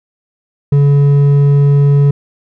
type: tone with hard clipping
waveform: sine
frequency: 142.3 Hz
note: C#3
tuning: 46 cents sharp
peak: -7 dBFS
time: 0.72-2.11 s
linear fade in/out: 5 ms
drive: 5 dB
effects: none